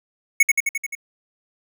square tone with echo, 2208 Hz, C#7, 7 cents flat, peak -10 dBFS, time 0.4-0.43 s, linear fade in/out 5 ms, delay 87 ms, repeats 6, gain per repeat -3 dB, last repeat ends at 0.952 s, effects none

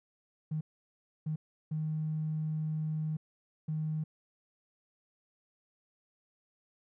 triangle tone bursts at uneven times, 155.6 Hz, D#3, in tune, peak -27 dBFS, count 4, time 0.51-0.61 / 1.26-1.36 / 1.71-3.17 / 3.68-4.04 s, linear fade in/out 10 ms, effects tanh soft clip ceiling -29 dBFS

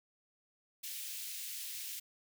white high-pass noise, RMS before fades -43 dBFS, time 0.83-2 s, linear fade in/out 10 ms, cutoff 2200 Hz, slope 24 dB/octave, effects none

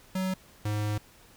square tone pair in turn, 187.4 / 105.17 Hz, F#3 / G#2, +22 / +22 cents, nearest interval minor seventh, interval 1000 cents, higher first, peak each -28 dBFS, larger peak neither, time 0.15-0.34 / 0.65-0.98 s, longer second, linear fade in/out 5 ms, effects pink hiss -56 dBFS RMS until 1.36 s

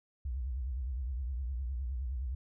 sine tone with vibrato, 63.7 Hz, C2, 46 cents flat, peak -33 dBFS, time 0.25-2.35 s, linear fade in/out 5 ms, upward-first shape triangle, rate 9.7 Hz, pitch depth 210 cents each way, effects none

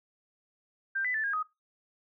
sine tone with pitch steps, 1575 / 1998 / 1756 / 1627 / 1254 Hz, G6 / B6 / A6 / G#6 / D#6, +8 / +20 / -4 / -36 / +13 cents, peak -28 dBFS, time 0.95-1.43 s, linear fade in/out 10 ms, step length 96 ms, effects noise-tail reverb RT60 0.2 s tail -18 dB re dry

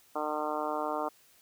harmonic tone, 151.6 Hz, D#3, 45 cents flat, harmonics 2 / 3 / 4 / 5 / 6 / 7 / 8 / 9, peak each -39 / -39 / -36 / -37 / -38 / -39 / -39 / -44 dBFS, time 0.15-1.09 s, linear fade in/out 10 ms, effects white hiss -62 dBFS RMS until 1.41 s

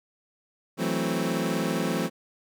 25% pulse chord, F# half-diminished seventh, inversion third, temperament equal, 164.81 / 185 / 220 / 261.6 Hz, E3 / F#3 / A3 / C4, 0 / 0 / 0 / 0 cents, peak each -27 dBFS, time 0.77-2.1 s, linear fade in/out 50 ms, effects none

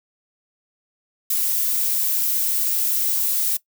violet noise, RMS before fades -21 dBFS, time 1.3-3.57 s, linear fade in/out 5 ms, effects noise-tail reverb RT60 0.1 s tail -19 dB re dry

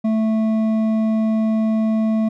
sine tone with hard clipping, 220 Hz, A3, in tune, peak -17 dBFS, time 0.04-2.29 s, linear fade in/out 10 ms, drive 7 dB, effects none

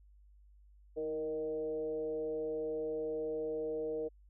sine tone with frequency modulation, 467 Hz, A#4, 3 cents sharp, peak -34 dBFS, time 0.96-4.09 s, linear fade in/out 20 ms, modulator 151 Hz, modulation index 0.66, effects added 50 Hz sine -58 dBFS peak until 4.29 s

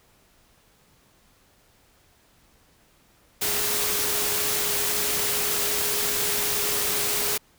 sine tone in noise, 415.3 Hz, G#4, in tune, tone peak -35 dBFS, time 3.41-7.38 s, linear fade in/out 10 ms, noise white, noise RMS -25 dBFS, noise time 3.41-7.38 s, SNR -13 dB, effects pink hiss -60 dBFS RMS until 7.58 s

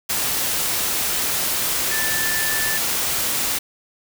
sine tone in noise, 1760 Hz, A6, in tune, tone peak -24 dBFS, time 1.91-2.78 s, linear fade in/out 10 ms, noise white, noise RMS -22 dBFS, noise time 0.09-3.59 s, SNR -5 dB, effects none

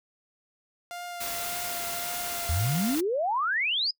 sawtooth tone with vibrato, 698.5 Hz, F5, in tune, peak -32 dBFS, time 0.91-2.95 s, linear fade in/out 0 ms, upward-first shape triangle, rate 1.8 Hz, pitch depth 20 cents each way
white noise, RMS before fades -34 dBFS, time 1.2-3.01 s, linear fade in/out 10 ms
sine exponential sweep, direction up, 73.42 to 5120 Hz, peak -24 dBFS, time 2.49-3.91 s, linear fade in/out 5 ms
effects noise-tail reverb RT60 0.1 s tail -25 dB re dry

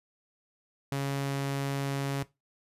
sawtooth tone, 138.59 Hz, C#3, in tune, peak -25 dBFS, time 0.92-2.23 s, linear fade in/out 2 ms, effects noise-tail reverb RT60 0.2 s tail -17 dB re dry + resampled to 32000 Hz

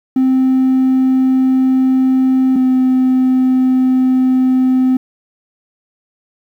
triangle tone pair in turn, 260.7 / 257.6 Hz, C4 / C4, -6 / -27 cents, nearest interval unison, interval 21 cents, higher first, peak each -6 dBFS, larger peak neither, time 0.16-2.56 / 2.56-4.97 s, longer second, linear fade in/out 5 ms, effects tanh soft clip ceiling -4 dBFS + 8-bit

